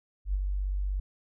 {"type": "tone with ADSR envelope", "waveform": "sine", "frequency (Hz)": 48.2, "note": "G1", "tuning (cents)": -28, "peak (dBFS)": -23, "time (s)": [0.25, 1], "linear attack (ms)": 91, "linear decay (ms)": 30, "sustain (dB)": -4, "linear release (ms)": 6, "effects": []}